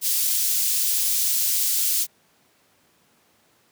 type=high-pass noise; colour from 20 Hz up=white; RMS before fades=-22 dBFS; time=0.01-2.07 s; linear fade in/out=50 ms; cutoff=4500 Hz; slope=12 dB/octave; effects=pink hiss -61 dBFS RMS until 3.71 s + high-pass 150 Hz 12 dB/octave